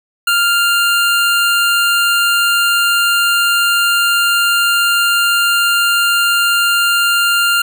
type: tone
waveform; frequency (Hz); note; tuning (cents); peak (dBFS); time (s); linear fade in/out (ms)
25% pulse; 1396.9; F6; 0; -7; 0.27-7.62; 5
effects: none